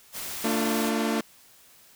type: noise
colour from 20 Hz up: white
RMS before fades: -35 dBFS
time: 0.12-0.92 s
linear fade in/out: 50 ms
type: chord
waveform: sawtooth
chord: D minor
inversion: second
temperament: equal with one note detuned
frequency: 224.9 / 293.7 / 349.2 Hz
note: A3 / D4 / F4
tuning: +38 / 0 / 0 cents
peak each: -22 / -26 / -28 dBFS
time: 0.44-1.21 s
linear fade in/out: 5 ms
effects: white hiss -55 dBFS RMS until 1.95 s